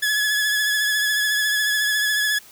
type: tone with vibrato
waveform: sawtooth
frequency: 1700 Hz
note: G#6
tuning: 40 cents sharp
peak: -15 dBFS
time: 0.02-2.39 s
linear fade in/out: 10 ms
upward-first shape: triangle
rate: 14 Hz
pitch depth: 36 cents each way
effects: white hiss -47 dBFS RMS until 2.51 s